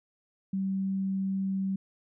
sine tone, 192.7 Hz, G3, 29 cents flat, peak -27 dBFS, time 0.53-1.76 s, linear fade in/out 5 ms, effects none

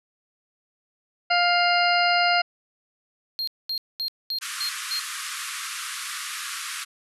harmonic tone, 702 Hz, F5, 9 cents sharp, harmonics 1 / 2 / 3 / 4 / 6 / 7, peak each -21 / -24 / -26 / -27 / -29 / -29 dBFS, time 1.3-2.42 s, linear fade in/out 10 ms
triangle tone bursts, 4217 Hz, C8, 13 cents sharp, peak -24 dBFS, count 6, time 3.39-4.994 s, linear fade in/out 0 ms, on 84 ms, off 220 ms
pink band-pass noise, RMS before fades -33 dBFS, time 4.41-6.85 s, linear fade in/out 20 ms, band 1100 to 12000 Hz, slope 96 dB/octave
effects none

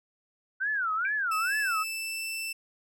sine tone with vibrato, 1480 Hz, F#6, in tune, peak -26 dBFS, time 0.6-1.84 s, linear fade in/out 20 ms, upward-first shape sine, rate 2.3 Hz, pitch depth 270 cents each way
sine tone with exponential decay, 2336 Hz, D7, 10 cents flat, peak -30 dBFS, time 1.05-1.19 s, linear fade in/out 1 ms, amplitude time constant 29 ms
sawtooth tone with pitch glide, 2640 to 2663 Hz, E7 to E7, +2 to +17 cents, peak -29 dBFS, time 1.31-2.53 s, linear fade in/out 10 ms, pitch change +15 cents, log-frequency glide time 1.85-2.25 s
effects none

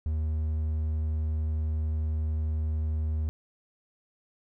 triangle tone, 77.78 Hz, D#2, in tune, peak -24 dBFS, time 0.06-3.29 s, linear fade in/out 0 ms, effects none

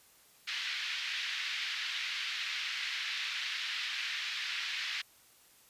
pink band-pass noise, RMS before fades -37 dBFS, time 0.47-5.02 s, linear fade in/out 10 ms, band 1800 to 4400 Hz, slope 24 dB/octave, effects white hiss -62 dBFS RMS until 5.69 s + resampled to 32000 Hz

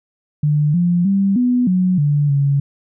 sine tone with pitch steps, 148.8 / 174.8 / 196.3 / 247.3 / 183.5 / 145.8 / 140.5 Hz, D3 / F3 / G3 / B3 / F#3 / D3 / C#3, +23 / +2 / +3 / +3 / -14 / -12 / +24 cents, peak -12 dBFS, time 0.43-2.6 s, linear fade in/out 5 ms, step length 310 ms, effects none

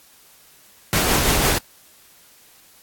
pink noise with tremolo, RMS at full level -17 dBFS, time 0.93-1.58 s, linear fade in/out 0 ms, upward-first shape sine, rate 6 Hz, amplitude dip 30%, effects white hiss -51 dBFS RMS until 2.82 s + AAC 64 kbps

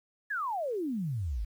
sine exponential sweep, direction down, 1760 to 46.93 Hz, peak -30 dBFS, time 0.3-1.45 s, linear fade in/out 10 ms, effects 10-bit

